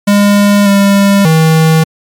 square tone with pitch steps, 203.4 / 199.3 / 159.9 Hz, G#3 / G3 / D#3, -36 / +29 / +48 cents, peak -5 dBFS, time 0.07-1.84 s, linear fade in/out 10 ms, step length 590 ms, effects MP3 96 kbps

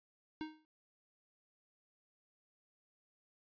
square tone with exponential decay, 311.1 Hz, D#4, in tune, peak -37 dBFS, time 0.41-0.65 s, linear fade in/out 0 ms, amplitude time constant 52 ms, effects resampled to 11025 Hz

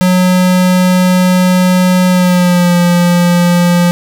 square tone with pitch glide, 182.7 to 175.06 Hz, F#3 to F3, -22 to +4 cents, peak -7 dBFS, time 0.01-3.91 s, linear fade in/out 0 ms, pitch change -74 cents, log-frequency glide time 2.08-2.76 s, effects none

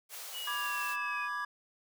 white high-pass noise, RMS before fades -44 dBFS, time 0.09-0.97 s, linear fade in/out 50 ms, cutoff 440 Hz, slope 48 dB/octave
sine exponential sweep, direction down, 2957 to 2474 Hz, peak -38 dBFS, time 0.32-1.29 s, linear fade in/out 50 ms
triangle chord, G# diminished, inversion first, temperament equal, 987.8 / 1174.7 / 1661.2 Hz, B5 / D6 / G#6, 0 / 0 / 0 cents, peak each -39 / -36 / -35 dBFS, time 0.47-1.45 s, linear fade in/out 5 ms
effects none

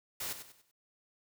white noise with echo, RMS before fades -38 dBFS, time 0.2-0.33 s, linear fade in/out 5 ms, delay 96 ms, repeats 4, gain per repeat -9 dB, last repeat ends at 0.714 s, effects none

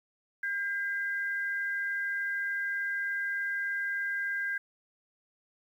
sine tone pair together, 1603.3 / 2020 Hz, G6 / B6, +39 / +39 cents, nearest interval major third, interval 400 cents, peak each -30 / -39 dBFS, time 0.43-4.58 s, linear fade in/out 5 ms, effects 10-bit

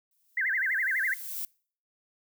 violet noise with exponential growth, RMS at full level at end -33 dBFS, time 0.11-1.45 s, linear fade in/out 2 ms, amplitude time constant 290 ms
sine tone with vibrato, 1800 Hz, A6, 39 cents sharp, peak -25 dBFS, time 0.37-1.14 s, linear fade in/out 5 ms, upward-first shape sine, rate 12 Hz, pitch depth 270 cents each way
effects noise-tail reverb RT60 0.5 s tail -26 dB re dry

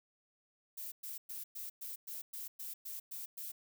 violet noise bursts, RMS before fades -44 dBFS, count 11, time 0.77-3.52 s, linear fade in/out 10 ms, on 150 ms, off 110 ms, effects none

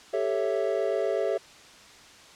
triangle chord, A dominant seventh, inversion third, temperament equal, 392 / 440 / 554.4 / 659.3 Hz, G4 / A4 / C#5 / E5, 0 / 0 / 0 / 0 cents, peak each -28 dBFS, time 0.13-1.38 s, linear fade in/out 10 ms, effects white hiss -50 dBFS RMS until 2.35 s + low-pass 6000 Hz 12 dB/octave

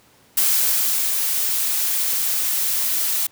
blue noise with ADSR envelope, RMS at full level -17 dBFS, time 0.37-3.27 s, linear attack 5 ms, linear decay 670 ms, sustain -4 dB, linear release 6 ms, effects pink hiss -54 dBFS RMS until 3.31 s + high-pass 100 Hz 12 dB/octave

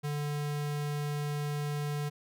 square tone, 146.83 Hz, D3, in tune, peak -32 dBFS, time 0.03-2.1 s, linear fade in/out 20 ms, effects none

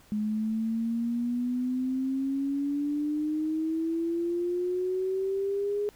sine exponential sweep, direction up, 210 to 415.3 Hz, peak -26 dBFS, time 0.12-5.89 s, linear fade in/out 0 ms, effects pink hiss -58 dBFS RMS until 5.95 s

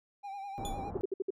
triangle tone with vibrato, 794 Hz, G5, 22 cents sharp, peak -37 dBFS, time 0.23-0.91 s, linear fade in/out 20 ms, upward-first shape sine, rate 9.8 Hz, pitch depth 49 cents each way
pink low-pass noise, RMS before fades -40 dBFS, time 0.58-1.01 s, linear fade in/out 0 ms, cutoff 910 Hz, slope 24 dB/octave
20% pulse tone with exponential decay, 3464 Hz, A7, 28 cents flat, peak -32 dBFS, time 0.65-0.82 s, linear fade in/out 1 ms, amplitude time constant 35 ms
sine tone bursts, 385.7 Hz, G4, 28 cents flat, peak -29 dBFS, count 5, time 0.95-1.305 s, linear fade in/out 5 ms, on 23 ms, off 60 ms
effects none

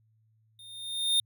square tone with level ramp, 3646 Hz, A#7, 39 cents flat, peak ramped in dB -49 to -21 dBFS, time 0.59-1.2 s, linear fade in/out 2 ms, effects added 110 Hz sine -64 dBFS peak until 1.25 s

